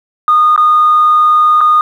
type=tone with dropouts; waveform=sine; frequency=1228 Hz; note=D#6; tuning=23 cents flat; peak=-4 dBFS; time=0.28-1.81 s; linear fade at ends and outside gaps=1 ms; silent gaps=0.562-0.577 / 1.607-1.612 s; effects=tanh soft clip ceiling -1 dBFS + 7-bit